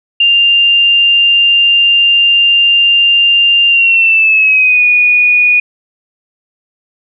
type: tone with pitch glide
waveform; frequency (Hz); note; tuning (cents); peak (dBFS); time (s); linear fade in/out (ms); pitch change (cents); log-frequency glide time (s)
sine; 2794 to 2461; F7 to D#7; 0 to -20; -5; 0.2-5.6; 5; -220; 3.68-4.85
effects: none